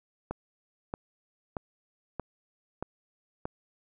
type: click train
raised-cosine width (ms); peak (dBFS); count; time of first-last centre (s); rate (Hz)
1; -19; 6; 0.31-3.455; 1.59
effects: none